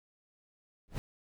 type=noise with exponential growth; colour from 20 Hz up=brown; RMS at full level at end=-28 dBFS; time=0.88-0.98 s; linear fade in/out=0 ms; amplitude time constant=21 ms; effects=none